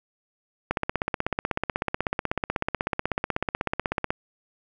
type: click train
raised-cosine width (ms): 0.5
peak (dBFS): -9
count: 56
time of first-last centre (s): 0.71-4.105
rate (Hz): 16.2
effects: none